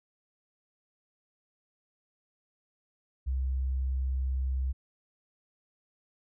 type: tone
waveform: sine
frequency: 65.41 Hz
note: C2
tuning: in tune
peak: -27 dBFS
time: 3.26-4.73 s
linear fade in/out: 20 ms
effects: none